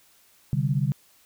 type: chord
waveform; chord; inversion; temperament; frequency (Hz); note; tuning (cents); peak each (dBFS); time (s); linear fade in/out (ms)
sine; C suspended second; none; just; 130.81 / 147.16 / 196.22; C3 / D3 / G3; 0 / +4 / +2; -25 / -24 / -30; 0.53-0.92; 0
effects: white hiss -59 dBFS RMS until 1.25 s